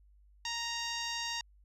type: tone with low-pass filter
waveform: 10% pulse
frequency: 932.3 Hz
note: A#5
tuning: in tune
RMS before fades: -37 dBFS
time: 0.45-1.41 s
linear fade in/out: 2 ms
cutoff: 6500 Hz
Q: 1.6
effects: added 50 Hz sine -59 dBFS peak until 1.64 s